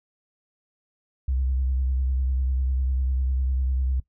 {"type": "tone with vibrato", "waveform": "sine", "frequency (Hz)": 65.1, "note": "C2", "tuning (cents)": -8, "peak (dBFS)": -20, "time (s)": [1.28, 4], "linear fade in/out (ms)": 5, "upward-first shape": "sine", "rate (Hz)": 10, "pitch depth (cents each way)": 46, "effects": ["noise-tail reverb RT60 0.1 s tail -19 dB re dry", "tanh soft clip ceiling -17 dBFS"]}